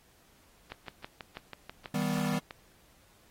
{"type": "click train", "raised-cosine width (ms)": 0.3, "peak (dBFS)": -24, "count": 12, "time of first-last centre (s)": [0.72, 2.509], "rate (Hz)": 6.15}
{"type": "chord", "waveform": "square", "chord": "Eb augmented", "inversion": "none", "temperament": "equal with one note detuned", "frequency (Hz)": [159.2, 196, 246.9], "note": ["Eb3", "G3", "B3"], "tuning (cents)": [40, 0, 0], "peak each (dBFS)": [-34, -33, -34], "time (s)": [1.94, 2.39], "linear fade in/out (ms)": 5}
{"effects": ["pink hiss -63 dBFS RMS until 3.3 s", "AAC 48 kbps"]}